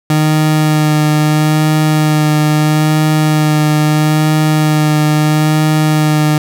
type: tone with vibrato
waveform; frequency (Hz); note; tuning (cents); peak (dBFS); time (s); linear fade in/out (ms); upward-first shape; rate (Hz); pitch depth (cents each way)
30% pulse; 153.2; D#3; -27; -6; 0.1-6.38; 2; sine; 0.76; 16
effects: none